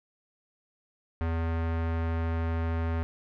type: tone with low-pass filter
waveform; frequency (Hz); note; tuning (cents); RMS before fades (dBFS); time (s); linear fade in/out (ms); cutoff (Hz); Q
square; 82.41; E2; 0; -29; 1.21-3.03; 0; 1800; 1.1
effects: none